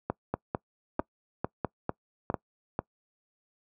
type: two click trains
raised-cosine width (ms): 1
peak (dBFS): -14 / -14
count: 4 / 7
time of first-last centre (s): 0.34-2.301 / 0.1-2.791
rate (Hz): 1.53 / 2.23
effects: noise-tail reverb RT60 0.1 s tail -23 dB re dry + high-pass 80 Hz 12 dB/octave